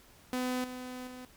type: tone with level steps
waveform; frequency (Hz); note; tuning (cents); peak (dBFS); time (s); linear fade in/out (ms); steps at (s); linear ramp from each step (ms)
sawtooth; 252.3; B3; +37; -27 / -36 / -40; 0.33-1.25; 0; 0.64 / 1.07; 2
effects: pink hiss -59 dBFS RMS until 1.36 s